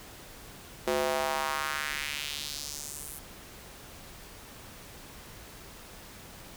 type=tone with high-pass filter sweep; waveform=square; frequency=72.7 Hz; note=D2; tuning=17 cents flat; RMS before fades=-33 dBFS; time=0.87-3.19 s; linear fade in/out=5 ms; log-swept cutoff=410 to 11000 Hz; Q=1.9; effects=pink hiss -48 dBFS RMS until 6.56 s